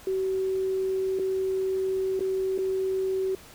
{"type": "tone with dropouts", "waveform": "sine", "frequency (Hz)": 380, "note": "F#4", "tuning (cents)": 46, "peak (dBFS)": -24, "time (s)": [0.07, 3.35], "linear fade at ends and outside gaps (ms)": 2, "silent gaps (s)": [[1.189, 1.195], [2.194, 2.206], [2.579, 2.587]], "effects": ["pink hiss -49 dBFS RMS until 3.54 s"]}